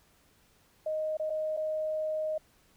sine tone with dropouts, 622.3 Hz, D#5, in tune, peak -29 dBFS, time 0.86-2.38 s, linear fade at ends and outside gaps 5 ms, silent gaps 1.171-1.196 / 1.298-1.302 / 1.567-1.572 s, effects pink hiss -65 dBFS RMS until 2.76 s

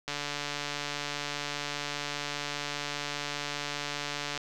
click train, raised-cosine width 0.2 ms, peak -16 dBFS, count 624, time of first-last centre 0.08-4.377 s, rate 145 Hz, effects none

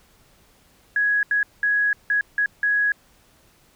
sine tone bursts at uneven times, 1668 Hz, G#6, 7 cents sharp, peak -17 dBFS, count 6, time 0.96-1.23 / 1.31-1.43 / 1.63-1.93 / 2.1-2.21 / 2.38-2.46 / 2.63-2.92 s, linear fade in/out 2 ms, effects pink hiss -57 dBFS RMS until 3.75 s

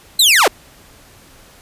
sawtooth linear sweep, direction down, 4186 to 298.3 Hz, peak -5 dBFS, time 0.19-0.48 s, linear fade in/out 5 ms, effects pink hiss -45 dBFS RMS until 1.61 s + resampled to 32000 Hz

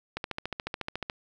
click train, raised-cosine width 0.3 ms, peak -16 dBFS, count 14, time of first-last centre 0.17-1.099 s, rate 14 Hz, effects none

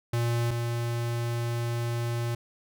square tone pair in turn, 118.1 / 118.1 Hz, A#2 / A#2, +23 / +23 cents, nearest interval unison, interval 0 cents, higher neither, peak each -25 / -28 dBFS, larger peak first, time 0.13-0.51 / 0.51-2.35 s, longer second, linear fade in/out 5 ms, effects none

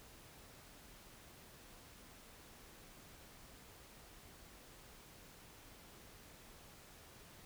silence, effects pink hiss -59 dBFS RMS until 7.45 s

